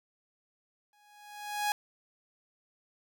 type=tone with exponential growth; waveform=sawtooth; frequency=830.6 Hz; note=G#5; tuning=in tune; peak=-22 dBFS; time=0.93-1.72 s; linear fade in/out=1 ms; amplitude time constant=170 ms; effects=none